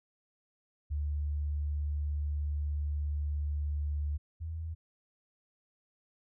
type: tone pair in turn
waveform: sine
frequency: 73.6 / 81.01 Hz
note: D2 / E2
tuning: +4 / -30 cents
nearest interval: major second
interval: 166 cents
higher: second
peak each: -30 / -35 dBFS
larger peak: first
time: 0.9-4.18 / 4.4-4.75 s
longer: first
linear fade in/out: 20 ms
effects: none